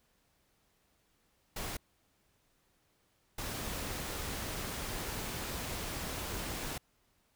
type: noise bursts at uneven times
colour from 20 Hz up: pink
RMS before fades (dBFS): -39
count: 2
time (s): 1.56-1.77 / 3.38-6.78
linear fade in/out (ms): 5
effects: pink hiss -73 dBFS RMS until 7.35 s